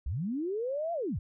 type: linear two-way sweep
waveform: sine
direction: up then down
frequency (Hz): 51.3 to 698 to 51.3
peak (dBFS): -30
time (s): 0.06-1.19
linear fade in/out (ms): 5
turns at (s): 0.93
effects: none